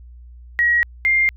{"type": "tone pair in turn", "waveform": "sine", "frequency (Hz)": [1904, 2109], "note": ["A#6", "C7"], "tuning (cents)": [36, 13], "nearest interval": "major second", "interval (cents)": 177, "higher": "second", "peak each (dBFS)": -13, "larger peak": "neither", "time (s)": [[0.59, 0.83], [1.05, 1.29]], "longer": "neither", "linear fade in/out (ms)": 0, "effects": ["added 60 Hz sine -38 dBFS peak until 1.36 s"]}